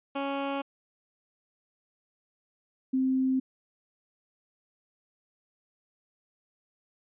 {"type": "tone pair in turn", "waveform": ["15% pulse", "sine"], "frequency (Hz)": [277.2, 261.6], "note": ["C#4", "C4"], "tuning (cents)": [0, 0], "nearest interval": "minor second", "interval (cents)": 100, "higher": "first", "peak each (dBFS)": -23, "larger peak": "neither", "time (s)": [[0.15, 0.62], [2.93, 3.4]], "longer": "neither", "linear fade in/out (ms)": 10, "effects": ["resampled to 8000 Hz"]}